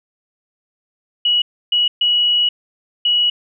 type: tone bursts at uneven times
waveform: sine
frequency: 2925 Hz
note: F#7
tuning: 21 cents flat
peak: -12 dBFS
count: 4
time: 1.25-1.42 / 1.72-1.88 / 2.01-2.49 / 3.05-3.3 s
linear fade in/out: 5 ms
effects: none